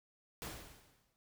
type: noise with exponential decay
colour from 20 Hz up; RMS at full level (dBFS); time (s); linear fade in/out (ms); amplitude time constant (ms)
pink; -42; 0.42-1.16; 0; 160
effects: none